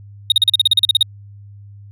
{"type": "tone bursts", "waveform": "triangle", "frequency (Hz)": 3729, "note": "A#7", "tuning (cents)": 0, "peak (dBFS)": -6, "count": 13, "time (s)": [0.3, 1.028], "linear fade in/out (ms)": 2, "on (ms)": 20, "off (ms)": 39, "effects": ["added 101 Hz sine -36 dBFS peak until 1.91 s"]}